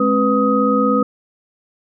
sine tone cluster, 212.4 / 269 / 495.1 / 1257 Hz, G#3 / C4 / B4 / D#6, +39 / +48 / +4 / +17 cents, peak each -18 dBFS, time 0-1.03 s, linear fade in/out 5 ms, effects none

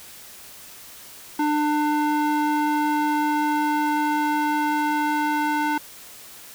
square tone with band-pass filter sweep, 299.1 Hz, D4, 32 cents sharp, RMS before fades -22 dBFS, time 1.39-5.78 s, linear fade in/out 5 ms, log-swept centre 730 to 1100 Hz, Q 1.2, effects white hiss -43 dBFS RMS until 6.54 s

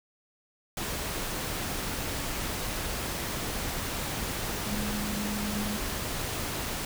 sine tone in noise, 207.7 Hz, G#3, in tune, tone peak -32 dBFS, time 4.66-5.77 s, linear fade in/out 2 ms, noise pink, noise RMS -33 dBFS, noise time 0.77-6.85 s, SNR -2 dB, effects none

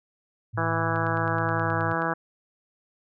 sine tone with pitch glide, 110.2 to 107.68 Hz, A2 to A2, +3 to -37 cents, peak -29 dBFS, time 0.53-1.94 s, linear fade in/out 20 ms, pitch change -40 cents, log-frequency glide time 1.55-1.63 s
harmonic tone, 164.81 Hz, E3, in tune, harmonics 1 / 2 / 3 / 4 / 5 / 6 / 7 / 8 / 9 / 10, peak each -33 / -33 / -33 / -33 / -33 / -33 / -33 / -33 / -33 / -33 dBFS, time 0.57-2.14 s, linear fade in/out 10 ms
click train, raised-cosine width 0.3 ms, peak -30 dBFS, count 11, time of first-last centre 0.96-2.02 s, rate 9.43 Hz
effects none

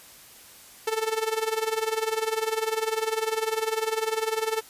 sawtooth tone with tremolo, 441.8 Hz, A4, 7 cents sharp, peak -18 dBFS, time 0.87-4.61 s, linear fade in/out 5 ms, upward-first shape sine, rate 20 Hz, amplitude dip 80%, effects white hiss -49 dBFS RMS until 4.69 s + resampled to 32000 Hz

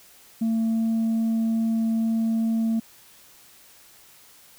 sine tone, 225.2 Hz, A3, 40 cents sharp, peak -18 dBFS, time 0.41-2.8 s, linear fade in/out 10 ms, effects tanh soft clip ceiling -19 dBFS + white hiss -52 dBFS RMS until 4.58 s

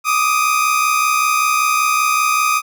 30% pulse tone pair together, 1184.8 / 1250 Hz, D6 / D#6, +15 / +8 cents, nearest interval minor second, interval 93 cents, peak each -16 / -12 dBFS, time 0.04-2.62 s, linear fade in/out 50 ms, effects none

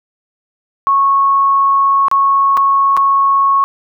sine tone with dropouts, 1101 Hz, C#6, 12 cents flat, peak -8 dBFS, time 0.87-3.64 s, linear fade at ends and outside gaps 0 ms, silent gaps 2.083-2.114 / 2.57-2.574 / 2.967-2.973 s, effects none

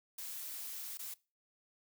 blue noise with dropouts, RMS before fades -44 dBFS, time 0.18-1.14 s, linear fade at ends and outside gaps 5 ms, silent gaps 0.974-0.991 s, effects noise-tail reverb RT60 0.3 s tail -21 dB re dry

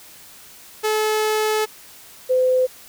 sawtooth / sine tone pair in turn, 430.9 / 510.7 Hz, A4 / C5, -36 / -42 cents, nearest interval minor third, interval 294 cents, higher second, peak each -14 dBFS, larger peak neither, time 0.83-1.66 / 2.29-2.67 s, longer first, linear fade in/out 20 ms, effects white hiss -44 dBFS RMS until 2.88 s

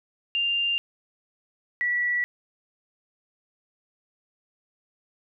sine tone pair in turn, 2794 / 1947.3 Hz, F7 / B6, 0 / -25 cents, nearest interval tritone, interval 625 cents, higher first, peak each -22 dBFS, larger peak neither, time 0.35-0.78 / 1.81-2.24 s, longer neither, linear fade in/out 0 ms, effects none

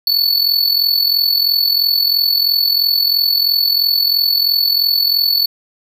square tone with amplitude modulation, 4450 Hz, C#8, 6 cents sharp, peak -9 dBFS, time 0.07-5.46 s, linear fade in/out 2 ms, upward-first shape sine, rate 43 Hz, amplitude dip 70%, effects 7-bit

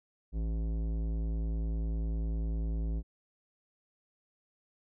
sine tone with tanh clipping, 55 Hz, A1, in tune, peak -32 dBFS, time 0.32-3.03 s, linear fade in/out 50 ms, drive 15 dB, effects none

